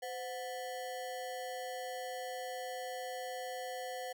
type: ring-modulated tone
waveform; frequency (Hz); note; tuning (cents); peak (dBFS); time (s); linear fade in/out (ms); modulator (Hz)
square; 622.3; D#5; 0; -37; 0.02-4.13; 10; 110
effects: 13-bit